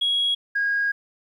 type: tone pair in turn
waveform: sine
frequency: 3317 / 1636.1 Hz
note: G#7 / G#6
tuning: -3 / -26 cents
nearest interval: octave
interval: 1223 cents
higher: first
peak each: -18 / -19 dBFS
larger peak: first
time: 0.01-0.35 / 0.55-0.92 s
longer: second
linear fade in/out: 10 ms
effects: tanh soft clip ceiling -15 dBFS + 10-bit